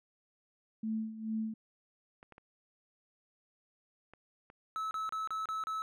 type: tone with tremolo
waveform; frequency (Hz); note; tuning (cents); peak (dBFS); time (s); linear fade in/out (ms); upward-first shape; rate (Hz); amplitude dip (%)
sine; 220.1; A3; +1; -31; 0.83-1.54; 5; sine; 2.3; 75
type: clicks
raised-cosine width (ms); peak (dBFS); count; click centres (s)
0.5; -38; 5; 2.229 / 2.323 / 2.381 / 4.136 / 4.501
type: tone bursts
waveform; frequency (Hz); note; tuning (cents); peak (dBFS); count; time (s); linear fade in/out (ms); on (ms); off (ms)
triangle; 1300; E6; -24; -32; 6; 4.76-5.82; 0; 150; 32
effects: none